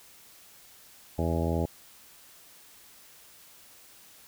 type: harmonic tone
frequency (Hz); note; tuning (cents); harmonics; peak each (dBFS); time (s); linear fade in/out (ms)
82.8; E2; +8; 1 / 2 / 3 / 4 / 5 / 6 / 7 / 8 / 10; -29 / -32 / -34 / -35 / -36 / -37 / -37 / -38 / -39; 1.18-1.66; 10
effects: white hiss -54 dBFS RMS until 4.27 s